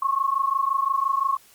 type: tone pair together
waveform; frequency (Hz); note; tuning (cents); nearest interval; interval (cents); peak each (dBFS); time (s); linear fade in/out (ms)
sine; 1078 / 1103.8; C#6 / C#6; -49 / -8; unison; 41; -23; 0.02-1.37; 5
effects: white hiss -54 dBFS RMS until 1.54 s + Opus 32 kbps